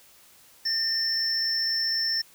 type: tone pair together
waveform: triangle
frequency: 1812 / 5372 Hz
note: A#6 / E8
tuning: -50 / +32 cents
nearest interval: octave + perfect fifth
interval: 1882 cents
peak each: -31 / -23 dBFS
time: 0.65-2.22 s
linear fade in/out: 10 ms
effects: white hiss -55 dBFS RMS until 2.34 s